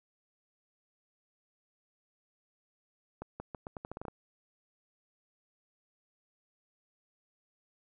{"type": "accelerating click train", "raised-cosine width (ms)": 1, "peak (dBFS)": -26, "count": 11, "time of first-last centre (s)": [3.22, 4.083], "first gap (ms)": 180, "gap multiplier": 0.82, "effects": []}